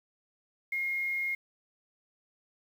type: tone with quantisation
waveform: sine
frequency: 2142 Hz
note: C7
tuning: 40 cents sharp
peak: -29 dBFS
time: 0.72-1.35 s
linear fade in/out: 5 ms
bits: 9
effects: none